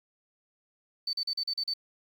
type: tone bursts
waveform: sine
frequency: 4541 Hz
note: C#8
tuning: 41 cents sharp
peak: -28 dBFS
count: 7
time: 1.07-1.738 s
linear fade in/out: 5 ms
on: 62 ms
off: 39 ms
effects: 9-bit